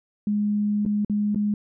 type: tone with dropouts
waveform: sine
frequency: 207.7 Hz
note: G#3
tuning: in tune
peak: -20 dBFS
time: 0.27-1.54 s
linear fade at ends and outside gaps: 2 ms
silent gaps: 0.852-0.861 / 1.048-1.097 / 1.347-1.358 s
effects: none